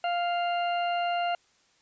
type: harmonic tone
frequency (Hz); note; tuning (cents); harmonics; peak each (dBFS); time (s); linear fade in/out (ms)
698.5; F5; 0; 1 / 2 / 3 / 4 / 6; -26 / -36 / -42 / -36 / -50; 0.04-1.35; 2
effects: white hiss -65 dBFS RMS until 1.81 s + resampled to 16000 Hz